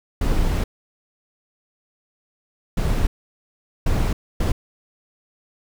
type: noise bursts at uneven times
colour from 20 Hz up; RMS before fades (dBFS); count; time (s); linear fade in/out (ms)
brown; -19; 4; 0.21-0.64 / 2.77-3.07 / 3.86-4.13 / 4.4-4.52; 5
effects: none